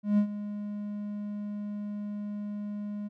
triangle tone with ADSR envelope, 206.8 Hz, G#3, 7 cents flat, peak -17 dBFS, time 0.03-3.09 s, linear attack 150 ms, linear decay 86 ms, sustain -14 dB, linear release 24 ms, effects none

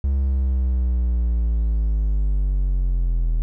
triangle linear sweep, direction down, 69 to 40 Hz, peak -15 dBFS, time 0.04-3.42 s, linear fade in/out 0 ms, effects none

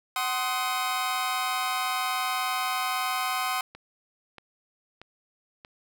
sawtooth chord, C diminished, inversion second, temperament just, 753.5 / 1046.5 / 1255.8 Hz, Gb5 / C6 / Eb6, +31 / 0 / +16 cents, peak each -27 dBFS, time 0.16-3.61 s, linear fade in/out 2 ms
click train, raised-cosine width 0.3 ms, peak -28 dBFS, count 4, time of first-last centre 3.75-5.649 s, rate 1.58 Hz
effects none

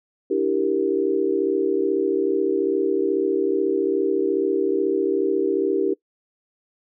sine chord, E half-diminished seventh, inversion third, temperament equal, 293.7 / 329.6 / 392 / 466.2 Hz, D4 / E4 / G4 / Bb4, 0 / 0 / 0 / 0 cents, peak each -26 / -25 / -21 / -25 dBFS, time 0.3-5.94 s, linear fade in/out 10 ms, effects noise-tail reverb RT60 0.1 s tail -22 dB re dry

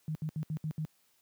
sine tone bursts at uneven times, 155.56 Hz, D#3, in tune, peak -31 dBFS, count 6, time 0.08-0.15 / 0.22-0.29 / 0.36-0.43 / 0.5-0.57 / 0.64-0.71 / 0.78-0.85 s, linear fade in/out 0 ms, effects white hiss -70 dBFS RMS until 1.21 s + high-pass 100 Hz 12 dB/octave

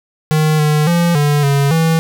square tone with pitch steps, 154.8 / 151.3 / 171.6 / 146.4 / 140.3 / 162.8 Hz, D#3 / D#3 / F3 / D3 / C#3 / E3, -9 / -48 / -30 / -5 / +21 / -21 cents, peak -11 dBFS, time 0.31-1.99 s, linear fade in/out 0 ms, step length 280 ms, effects none

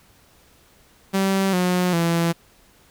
sawtooth tone with pitch steps, 193.4 / 180.45 / 168.36 Hz, G3 / F#3 / E3, -23 / -43 / +37 cents, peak -14 dBFS, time 1.13-2.33 s, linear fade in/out 20 ms, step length 400 ms, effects pink hiss -55 dBFS RMS until 2.9 s

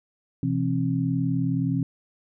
sine tone cluster, 127.8 / 167.3 / 268.9 Hz, C3 / E3 / C4, -40 / +26 / +47 cents, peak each -26 dBFS, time 0.43-1.83 s, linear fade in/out 2 ms, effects none

